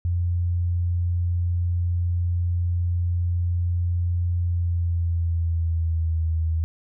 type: tone with pitch glide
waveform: sine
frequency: 87.31 to 80.99 Hz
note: F2 to E2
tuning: 0 to -30 cents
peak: -20 dBFS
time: 0.05-6.64 s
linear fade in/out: 0 ms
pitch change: -130 cents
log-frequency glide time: 4.4-6.2 s
effects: none